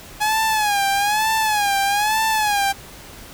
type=tone with vibrato; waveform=sawtooth; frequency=836 Hz; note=G#5; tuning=11 cents sharp; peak=-13 dBFS; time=0.2-2.73 s; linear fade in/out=20 ms; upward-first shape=sine; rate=1.1 Hz; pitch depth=100 cents each way; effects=pink hiss -40 dBFS RMS until 3.33 s